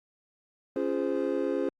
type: chord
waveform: triangle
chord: Db major seventh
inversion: none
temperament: just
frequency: 277.2 / 346.5 / 415.8 / 519.7 Hz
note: Db4 / F4 / Ab4 / C5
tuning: 0 / -14 / +2 / -12 cents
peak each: -30 dBFS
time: 0.76-1.69 s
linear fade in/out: 2 ms
effects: Opus 32 kbps